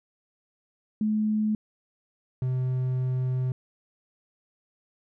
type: tone pair in turn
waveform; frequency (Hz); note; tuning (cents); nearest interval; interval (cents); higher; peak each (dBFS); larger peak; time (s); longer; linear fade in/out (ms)
sine / triangle; 214.4 / 128.15; A3 / C3; -45 / -36; major sixth; 891; first; -22; neither; 1.01-1.55 / 2.42-3.52; second; 2
effects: none